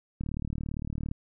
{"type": "click train", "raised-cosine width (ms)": 5, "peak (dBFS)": -21, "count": 35, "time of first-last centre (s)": [0.21, 1.114], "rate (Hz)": 37.6, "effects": []}